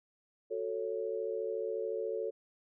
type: chord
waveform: sine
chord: F# minor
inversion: none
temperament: just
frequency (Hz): 370 / 444 / 555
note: F#4 / A4 / C#5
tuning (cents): 0 / +16 / +2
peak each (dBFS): -40 / -35 / -39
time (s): 0.5-2.31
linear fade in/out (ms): 20
effects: none